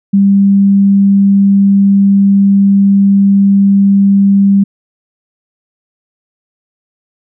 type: tone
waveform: sine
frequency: 198 Hz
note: G3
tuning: 18 cents sharp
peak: -4 dBFS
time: 0.13-4.64 s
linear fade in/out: 10 ms
effects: none